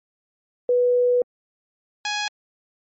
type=tone pair in turn; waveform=sine / 10% pulse; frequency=491.7 / 833.2 Hz; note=B4 / G#5; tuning=-8 / +5 cents; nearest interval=major sixth; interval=913 cents; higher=second; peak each=-15 dBFS; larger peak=neither; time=0.69-1.22 / 2.05-2.28 s; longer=first; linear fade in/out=2 ms; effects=MP3 32 kbps